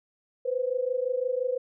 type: tone pair together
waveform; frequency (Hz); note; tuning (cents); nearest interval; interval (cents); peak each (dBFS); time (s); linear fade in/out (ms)
sine; 493.9 / 519.7; B4 / C5; 0 / -12; minor second; 88; -28; 0.45-1.58; 10
effects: none